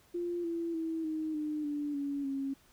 sine tone with pitch steps, 347.9 / 336 / 324.6 / 313.5 / 302.9 / 292.5 / 282.6 / 273 Hz, F4 / E4 / E4 / D#4 / D#4 / D4 / C#4 / C#4, -7 / +33 / -27 / +13 / -46 / -7 / +34 / -26 cents, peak -32 dBFS, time 0.14-2.54 s, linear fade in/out 10 ms, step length 300 ms, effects pink hiss -64 dBFS RMS until 2.72 s

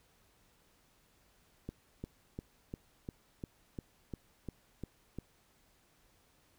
click train, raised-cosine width 3 ms, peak -27 dBFS, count 11, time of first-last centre 1.69-5.187 s, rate 2.86 Hz, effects pink hiss -69 dBFS RMS until 6.58 s

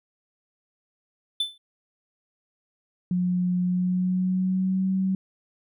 triangle tone with exponential decay, 3520 Hz, A7, in tune, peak -18 dBFS, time 1.4-1.58 s, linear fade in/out 5 ms, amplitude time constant 39 ms
sine tone with pitch glide, 179.8 to 189.72 Hz, F#3 to F#3, -49 to +44 cents, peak -21 dBFS, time 3.11-5.15 s, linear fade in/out 2 ms, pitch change +93 cents, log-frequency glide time 3.64-4.9 s
effects none

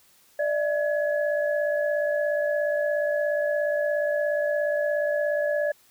sine tone cluster, 591 / 648 / 1692 Hz, D5 / E5 / G#6, +11 / -30 / +32 cents, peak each -23 / -31 / -31 dBFS, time 0.39-5.72 s, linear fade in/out 5 ms, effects white hiss -59 dBFS RMS until 5.9 s

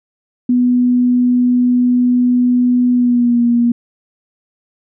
sine tone with pitch glide, 246.9 to 237.8 Hz, B3 to A#3, 0 to +35 cents, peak -9 dBFS, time 0.49-3.72 s, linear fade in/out 5 ms, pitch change -65 cents, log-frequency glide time 2.92-3.41 s, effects none

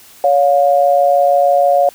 sine tone pair together, 563 / 709.3 Hz, C#5 / F5, +27 / +27 cents, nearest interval major third, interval 400 cents, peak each -11 dBFS, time 0.24-1.89 s, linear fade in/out 2 ms, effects white hiss -42 dBFS RMS until 1.94 s

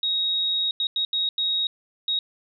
sine tone bursts at uneven times, 3778 Hz, A#7, 22 cents sharp, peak -21 dBFS, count 6, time 0.03-0.71 / 0.8-0.87 / 0.96-1.05 / 1.13-1.29 / 1.38-1.67 / 2.08-2.19 s, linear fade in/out 2 ms, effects none

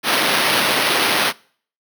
white noise with sample-and-hold, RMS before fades -17 dBFS, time 0.03-1.33 s, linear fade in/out 50 ms, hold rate 7350 Hz, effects noise-tail reverb RT60 0.5 s tail -24 dB re dry + high-pass 200 Hz 12 dB/octave

